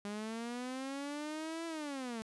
sawtooth linear two-way sweep, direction up then down, 202.1 to 334.7 to 216.7 Hz, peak -35 dBFS, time 0.05-2.22 s, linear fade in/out 0 ms, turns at 1.66 s, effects resampled to 24000 Hz

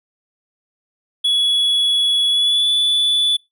triangle tone with pitch glide, 3380 to 3463 Hz, G#7 to A7, +30 to -28 cents, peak -12 dBFS, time 1.24-3.37 s, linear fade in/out 10 ms, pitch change +42 cents, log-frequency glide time 2.29-2.7 s, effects noise-tail reverb RT60 0.2 s tail -23 dB re dry

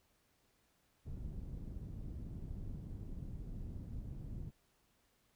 pink low-pass noise, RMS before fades -45 dBFS, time 1.05-4.51 s, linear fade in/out 20 ms, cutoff 180 Hz, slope 12 dB/octave, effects pink hiss -75 dBFS RMS until 5.35 s

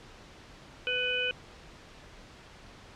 harmonic tone, 498.8 Hz, B4, 17 cents sharp, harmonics 1 / 3 / 5 / 6, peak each -35 / -35 / -31 / -32 dBFS, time 0.87-1.31 s, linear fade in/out 0 ms, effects pink hiss -51 dBFS RMS until 2.95 s + low-pass 5000 Hz 12 dB/octave

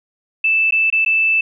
sine tone with dropouts, 2639 Hz, E7, 1 cent sharp, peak -12 dBFS, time 0.44-1.41 s, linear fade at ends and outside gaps 5 ms, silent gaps 0.709-0.722 / 0.902-0.925 / 1.049-1.061 s, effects none

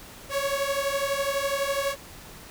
sawtooth beating tone pair, 550 / 562 Hz, C#5 / C#5, -14 / +24 cents, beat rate 12 Hz, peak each -24 dBFS, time 0.29-1.96 s, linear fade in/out 50 ms, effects pink hiss -45 dBFS RMS until 2.5 s

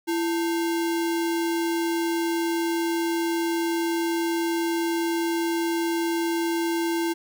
sine tone with sample-and-hold, 335.1 Hz, E4, 29 cents sharp, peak -22 dBFS, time 0.07-7.14 s, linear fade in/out 20 ms, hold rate 1225 Hz, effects none

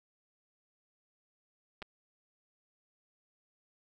clicks, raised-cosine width 0.3 ms, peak -27 dBFS, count 2, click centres 1.82 / 1.825 s, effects none

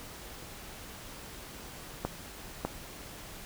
clicks, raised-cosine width 1 ms, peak -16 dBFS, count 2, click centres 2.05 / 2.65 s, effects pink hiss -46 dBFS RMS until 3.45 s

